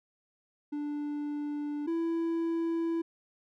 triangle tone pair in turn, 293.7 / 332 Hz, D4 / E4, 0 / +12 cents, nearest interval major second, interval 212 cents, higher second, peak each -30 / -26 dBFS, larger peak second, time 0.72-1.87 / 1.87-3.02 s, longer neither, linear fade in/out 10 ms, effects none

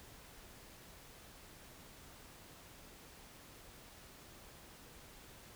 silence, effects pink hiss -57 dBFS RMS until 5.55 s

